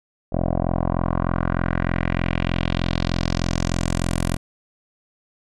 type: tone with low-pass filter sweep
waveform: 10% pulse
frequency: 43.27 Hz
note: F1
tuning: 15 cents flat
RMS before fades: -22 dBFS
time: 0.32-4.37 s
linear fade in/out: 10 ms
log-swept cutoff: 610 to 11000 Hz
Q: 2.2
effects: none